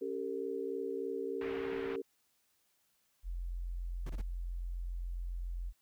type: chord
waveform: sine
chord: G diminished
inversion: second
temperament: equal with one note detuned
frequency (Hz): 277.2 / 392 / 455.3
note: Db4 / G4 / Bb4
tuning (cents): 0 / 0 / -41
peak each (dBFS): -43 / -38 / -39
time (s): 0.01-2.02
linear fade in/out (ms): 10
type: low-pass noise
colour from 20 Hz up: white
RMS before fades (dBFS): -47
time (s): 1.41-1.96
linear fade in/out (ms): 2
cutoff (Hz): 2400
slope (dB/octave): 24
type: tone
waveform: sine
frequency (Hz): 43.65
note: F1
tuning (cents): 0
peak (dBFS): -36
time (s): 3.23-5.73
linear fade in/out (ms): 50
type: noise bursts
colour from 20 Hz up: brown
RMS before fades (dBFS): -43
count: 3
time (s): 4.06-4.216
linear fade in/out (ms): 5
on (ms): 38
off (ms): 21
effects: white hiss -75 dBFS RMS until 5.81 s